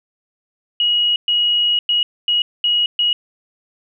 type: tone bursts at uneven times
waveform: sine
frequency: 2900 Hz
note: F#7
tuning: 35 cents flat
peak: -13 dBFS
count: 6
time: 0.8-1.16 / 1.28-1.79 / 1.89-2.03 / 2.28-2.42 / 2.64-2.86 / 2.99-3.13 s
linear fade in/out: 2 ms
effects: none